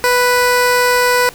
15% pulse tone, 493.9 Hz, B4, in tune, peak -4 dBFS, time 0.04-1.29 s, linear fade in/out 0 ms, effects pink hiss -37 dBFS RMS until 1.34 s

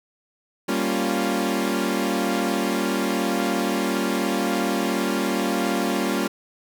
sawtooth chord, G half-diminished seventh, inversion none, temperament equal, 196 / 233.1 / 277.2 / 349.2 Hz, G3 / Bb3 / Db4 / F4, 0 / 0 / 0 / 0 cents, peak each -23 dBFS, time 0.68-6.28 s, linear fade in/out 10 ms, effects 9-bit

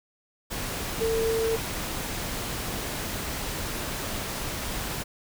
sine tone in noise, 450.6 Hz, A4, 41 cents sharp, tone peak -23 dBFS, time 1-1.57 s, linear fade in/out 20 ms, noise pink, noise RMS -32 dBFS, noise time 0.5-5.04 s, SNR +6 dB, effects none

